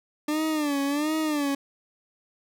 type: tone with vibrato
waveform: 40% pulse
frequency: 296.2 Hz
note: D4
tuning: 15 cents sharp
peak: -23 dBFS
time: 0.28-1.55 s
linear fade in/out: 5 ms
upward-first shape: sine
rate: 1.4 Hz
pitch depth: 110 cents each way
effects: none